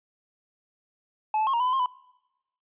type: tone with pitch steps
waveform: triangle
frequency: 861 / 871 / 1076 / 937 / 1000 / 1012 / 1065 / 999 Hz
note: A5 / A5 / C6 / A#5 / B5 / B5 / C6 / B5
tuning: -38 / -18 / +48 / +9 / +21 / +42 / +30 / +20 cents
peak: -20 dBFS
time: 1.34-1.86 s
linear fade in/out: 2 ms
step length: 65 ms
effects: noise-tail reverb RT60 1.0 s tail -25 dB re dry + resampled to 8000 Hz